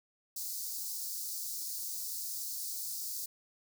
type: high-pass noise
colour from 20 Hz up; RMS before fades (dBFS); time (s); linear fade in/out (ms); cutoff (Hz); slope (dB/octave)
white; -39; 0.36-3.26; 5; 4400; 48
effects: none